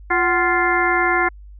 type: harmonic tone with a mistuned harmonic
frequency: 349.2 Hz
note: F4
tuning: in tune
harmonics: 1 / 2 / 3 / 4 / 5 / 6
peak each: -22 / -22 / -22 / -22 / -22 / -22 dBFS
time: 0.1-1.29 s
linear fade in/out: 10 ms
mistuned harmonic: 2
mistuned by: +110 cents
effects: added 50 Hz sine -37 dBFS peak until 1.59 s